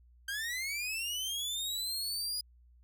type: linear sweep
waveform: sawtooth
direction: up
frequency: 1566 to 4947 Hz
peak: -31 dBFS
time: 0.28-2.41 s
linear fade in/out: 5 ms
effects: added 60 Hz sine -58 dBFS peak until 2.83 s